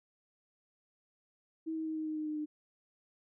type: tone with pitch steps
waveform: sine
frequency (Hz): 321.2 / 318.4 / 315.7 / 313 / 310.3 / 307.6 / 304.9 / 302.3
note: E4 / D#4 / D#4 / D#4 / D#4 / D#4 / D#4 / D#4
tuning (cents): -45 / +40 / +25 / +10 / -5 / -20 / -35 / -50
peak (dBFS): -34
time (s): 1.66-2.46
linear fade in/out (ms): 20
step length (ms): 100
effects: none